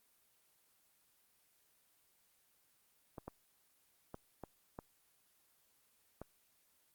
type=clicks; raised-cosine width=1 ms; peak=-30 dBFS; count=6; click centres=3.182 / 3.28 / 4.144 / 4.437 / 4.789 / 6.216 s; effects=white hiss -73 dBFS RMS until 6.94 s + Opus 24 kbps